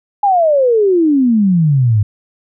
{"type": "exponential sweep", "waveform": "sine", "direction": "down", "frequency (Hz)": [835, 100], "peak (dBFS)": -8, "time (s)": [0.23, 2.03], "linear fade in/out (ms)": 5, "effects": []}